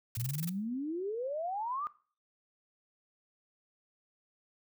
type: noise bursts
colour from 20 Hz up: blue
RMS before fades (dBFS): -39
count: 8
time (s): 0.15-0.494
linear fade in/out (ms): 2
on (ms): 22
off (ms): 24
type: exponential sweep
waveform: sine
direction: up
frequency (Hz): 112.9 to 1244.5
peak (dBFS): -33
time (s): 0.17-1.87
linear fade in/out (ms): 0
effects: noise-tail reverb RT60 0.4 s tail -18 dB re dry